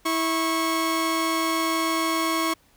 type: tone pair together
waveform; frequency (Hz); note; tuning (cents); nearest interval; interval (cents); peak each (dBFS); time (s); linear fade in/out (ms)
sawtooth; 326.1 / 1097; E4 / C#6; -19 / -18; octave + major sixth; 2101; -21; 0.05-2.54; 10
effects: pink hiss -60 dBFS RMS until 2.76 s